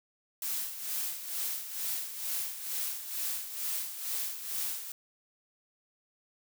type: noise with tremolo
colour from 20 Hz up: blue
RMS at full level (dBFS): -33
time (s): 0.42-4.92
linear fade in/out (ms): 2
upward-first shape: sine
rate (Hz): 2.2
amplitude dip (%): 65
effects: none